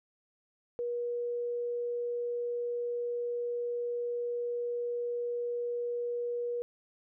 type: tone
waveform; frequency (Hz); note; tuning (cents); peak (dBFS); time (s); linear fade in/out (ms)
sine; 480; B4; -49; -31; 0.79-6.62; 0
effects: none